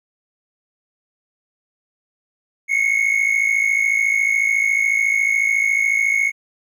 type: tone pair together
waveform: triangle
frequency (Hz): 2163 / 2217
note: C#7 / C#7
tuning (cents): -43 / 0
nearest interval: unison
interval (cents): 43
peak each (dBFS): -15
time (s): 2.68-6.32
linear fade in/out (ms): 50
effects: tanh soft clip ceiling -10 dBFS